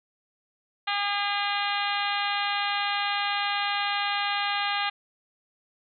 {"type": "harmonic tone with a mistuned harmonic", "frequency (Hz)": 405.8, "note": "G#4", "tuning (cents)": -40, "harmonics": [2, 3, 4, 5, 6, 7, 8, 9, 10], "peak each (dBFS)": [-30, -32, -33, -34, -35, -35, -36, -37, -37], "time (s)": [0.87, 4.9], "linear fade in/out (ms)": 10, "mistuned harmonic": 9, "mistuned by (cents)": -17, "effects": []}